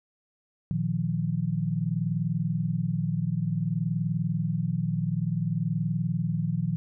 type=chord; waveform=sine; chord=Bb suspended fourth; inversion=none; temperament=equal with one note detuned; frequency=116.54 / 155.56 / 176.13 Hz; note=Bb2 / Eb3 / F3; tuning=0 / 0 / +15 cents; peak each=-31 / -28 / -29 dBFS; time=0.71-6.76 s; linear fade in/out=0 ms; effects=none